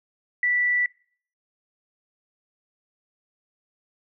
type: tone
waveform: sine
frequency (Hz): 1965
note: B6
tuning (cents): -9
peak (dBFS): -19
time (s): 0.43-0.86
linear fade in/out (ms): 2
effects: noise-tail reverb RT60 0.5 s tail -23 dB re dry